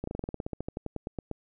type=slowing click train; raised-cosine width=2 ms; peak=-20 dBFS; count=19; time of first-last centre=0.04-1.313 s; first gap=34 ms; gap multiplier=1.08; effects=none